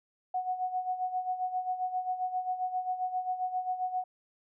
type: tone with tremolo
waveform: sine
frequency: 737 Hz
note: F#5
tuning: 7 cents flat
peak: -27 dBFS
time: 0.34-4.04 s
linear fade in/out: 5 ms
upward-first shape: sine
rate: 7.5 Hz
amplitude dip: 70%
effects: none